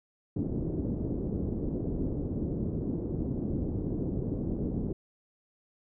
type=low-pass noise; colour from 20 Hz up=white; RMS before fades=-32 dBFS; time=0.36-4.93 s; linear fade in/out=5 ms; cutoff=350 Hz; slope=24 dB/octave; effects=none